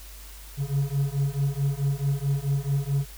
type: beating tone pair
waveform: triangle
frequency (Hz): 137.4 / 142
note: C#3 / C#3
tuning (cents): -15 / +42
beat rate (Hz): 4.6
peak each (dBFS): -24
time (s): 0.57-3.06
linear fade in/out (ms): 50
effects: added 50 Hz sine -42 dBFS peak until 3.17 s + white hiss -47 dBFS RMS until 3.17 s